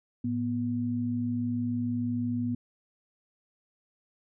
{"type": "tone pair together", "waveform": "sine", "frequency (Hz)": [109.82, 243.5], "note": ["A2", "B3"], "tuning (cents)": [-3, -24], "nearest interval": "octave + major second", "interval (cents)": 1379, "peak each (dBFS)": [-33, -28], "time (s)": [0.24, 2.55], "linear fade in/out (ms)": 5, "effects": []}